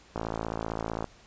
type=click train; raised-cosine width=1 ms; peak=-17 dBFS; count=50; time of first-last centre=0.16-1.043 s; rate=55.5 Hz; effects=pink hiss -56 dBFS RMS until 1.26 s + resampled to 16000 Hz